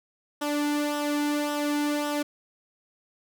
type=tone with flanger; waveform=sawtooth; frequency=293.7 Hz; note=D4; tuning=in tune; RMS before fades=-27 dBFS; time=0.41-2.23 s; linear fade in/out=10 ms; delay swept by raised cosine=0.44 to 1.64 ms; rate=1.8 Hz; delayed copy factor=-0.6; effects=none